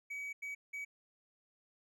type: tone bursts at uneven times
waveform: triangle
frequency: 2271 Hz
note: C#7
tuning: 41 cents sharp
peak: -38 dBFS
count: 3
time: 0.1-0.33 / 0.42-0.55 / 0.73-0.85 s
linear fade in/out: 10 ms
effects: none